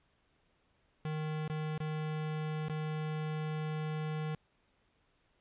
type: tone with dropouts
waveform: square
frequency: 154.7 Hz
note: D#3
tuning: 10 cents flat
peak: -35 dBFS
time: 1.05-4.35 s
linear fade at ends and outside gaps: 2 ms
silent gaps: 1.479-1.498 / 1.779-1.802 / 2.684-2.696 s
effects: pink hiss -73 dBFS RMS until 5.4 s + resampled to 8000 Hz